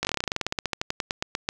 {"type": "slowing click train", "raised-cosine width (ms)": 0.2, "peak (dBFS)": -8, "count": 25, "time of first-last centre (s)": [0.03, 1.489], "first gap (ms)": 19, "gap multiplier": 1.09, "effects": []}